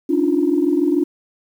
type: tone cluster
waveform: sine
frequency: 282.6 / 302.8 / 349.6 Hz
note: C#4 / D#4 / F4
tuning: +34 / -47 / +2 cents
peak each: -18 dBFS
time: 0.09-1.04 s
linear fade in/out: 10 ms
effects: tanh soft clip ceiling -5 dBFS + 8-bit